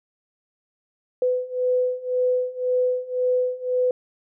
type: beating tone pair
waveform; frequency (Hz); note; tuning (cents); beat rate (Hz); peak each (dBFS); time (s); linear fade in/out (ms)
sine; 501 / 502.9; B4 / B4; +25 / +31; 1.9; -24 / -22; 1.22-3.91; 2
effects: none